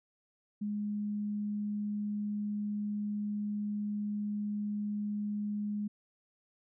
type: tone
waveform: sine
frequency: 207.7 Hz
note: G#3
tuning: in tune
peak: -32 dBFS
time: 0.61-5.88 s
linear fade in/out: 10 ms
effects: none